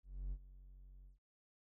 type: tone with ADSR envelope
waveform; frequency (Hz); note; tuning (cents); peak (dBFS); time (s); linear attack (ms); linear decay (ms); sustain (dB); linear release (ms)
triangle; 46.25; F#1; 0; -36; 0.03-1.19; 290; 58; -17; 130
effects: none